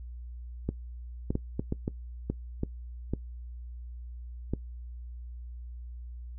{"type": "clicks", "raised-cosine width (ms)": 3, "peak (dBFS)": -16, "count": 10, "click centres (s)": [0.69, 1.305, 1.354, 1.595, 1.724, 1.879, 2.3, 2.634, 3.136, 4.536], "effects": ["noise-tail reverb RT60 0.1 s tail -20 dB re dry", "added 60 Hz sine -39 dBFS peak until 6.38 s"]}